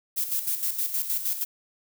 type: noise with tremolo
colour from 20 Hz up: violet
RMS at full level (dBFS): -26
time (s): 0.16-1.45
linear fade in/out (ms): 20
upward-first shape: square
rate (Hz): 6.4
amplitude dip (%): 60
effects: none